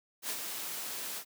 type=noise with ADSR envelope; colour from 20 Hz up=white; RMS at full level=-34 dBFS; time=0.22-1.25 s; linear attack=75 ms; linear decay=57 ms; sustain=-5 dB; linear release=75 ms; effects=high-pass 200 Hz 12 dB/octave